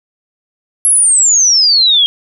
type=exponential sweep; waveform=sine; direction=down; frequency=11220 to 3211 Hz; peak=-6 dBFS; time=0.85-2.06 s; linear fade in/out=0 ms; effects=none